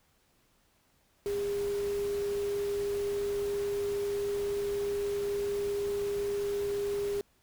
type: tone in noise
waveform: sine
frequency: 404.7 Hz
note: G#4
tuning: 45 cents flat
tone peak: -29 dBFS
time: 1.26-7.21 s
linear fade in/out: 0 ms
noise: pink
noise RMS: -45 dBFS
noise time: 1.26-7.21 s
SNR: +13 dB
effects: pink hiss -69 dBFS RMS until 7.42 s